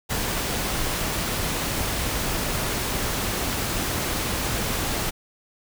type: noise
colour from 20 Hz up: pink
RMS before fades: -26 dBFS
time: 0.09-5.11 s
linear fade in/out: 20 ms
effects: none